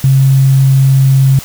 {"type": "tone with tanh clipping", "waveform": "triangle", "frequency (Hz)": 134.5, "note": "C3", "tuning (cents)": 48, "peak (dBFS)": -4, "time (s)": [0.04, 1.39], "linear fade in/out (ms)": 2, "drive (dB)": 3, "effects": ["white hiss -29 dBFS RMS until 1.44 s"]}